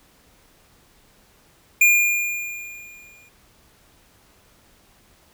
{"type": "tone with exponential decay", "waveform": "square", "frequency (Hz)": 2417, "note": "D7", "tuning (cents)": 49, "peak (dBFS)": -11, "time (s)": [1.81, 3.29], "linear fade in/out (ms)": 5, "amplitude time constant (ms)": 320, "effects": ["pink hiss -56 dBFS RMS until 5.33 s"]}